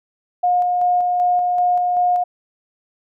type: tone with tremolo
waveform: sine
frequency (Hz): 716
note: F5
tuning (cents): +43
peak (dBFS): -13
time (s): 0.43-2.24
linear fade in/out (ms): 10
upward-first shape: square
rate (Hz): 2.6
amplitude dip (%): 25
effects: none